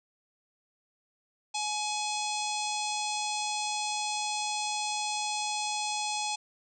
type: harmonic tone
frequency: 844 Hz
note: G#5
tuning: 28 cents sharp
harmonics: 1 / 3 / 4 / 5 / 6 / 7 / 8 / 9 / 10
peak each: -33 / -38 / -39 / -40 / -41 / -41 / -42 / -43 / -43 dBFS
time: 1.54-6.36 s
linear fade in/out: 10 ms
effects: none